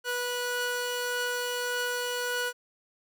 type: tone pair together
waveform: sawtooth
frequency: 490 / 1468.3 Hz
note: B4 / F#6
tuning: -14 / -14 cents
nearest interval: octave + perfect fifth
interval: 1900 cents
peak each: -28 dBFS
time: 0.04-2.53 s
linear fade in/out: 50 ms
effects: none